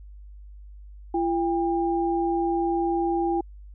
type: tone pair together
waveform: sine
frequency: 340 / 800.1 Hz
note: F4 / G5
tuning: -46 / +35 cents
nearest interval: octave + minor third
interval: 1481 cents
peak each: -23 / -26 dBFS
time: 1.14-3.41 s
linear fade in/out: 5 ms
effects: added 50 Hz sine -41 dBFS peak until 3.74 s